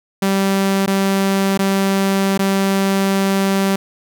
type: tone with dropouts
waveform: sawtooth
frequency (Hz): 194.8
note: G3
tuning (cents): -11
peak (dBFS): -10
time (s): 0.22-3.76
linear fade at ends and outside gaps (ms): 5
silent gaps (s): 0.862-0.875 / 1.576-1.59 / 2.377-2.391
effects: none